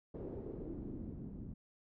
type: noise with low-pass filter sweep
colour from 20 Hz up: pink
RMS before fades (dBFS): -45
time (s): 0.14-1.54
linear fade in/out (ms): 10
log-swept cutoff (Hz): 460 to 210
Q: 2.6
effects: none